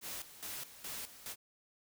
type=noise with tremolo; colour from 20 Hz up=white; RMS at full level=-43 dBFS; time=0.01-1.36 s; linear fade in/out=50 ms; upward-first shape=square; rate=2.4 Hz; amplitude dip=75%; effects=none